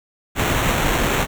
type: noise with sample-and-hold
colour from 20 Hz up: pink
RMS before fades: -19 dBFS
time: 0.35-1.27 s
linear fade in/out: 50 ms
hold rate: 4900 Hz
effects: none